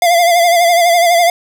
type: tone with vibrato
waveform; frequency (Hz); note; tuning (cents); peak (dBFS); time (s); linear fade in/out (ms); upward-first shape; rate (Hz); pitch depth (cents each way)
square; 690; F5; -21; -8; 0.02-1.3; 2; sine; 12; 54
effects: none